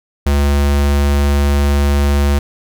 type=tone; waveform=square; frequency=71.2 Hz; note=C#2; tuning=47 cents sharp; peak=-11 dBFS; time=0.26-2.39 s; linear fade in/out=5 ms; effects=none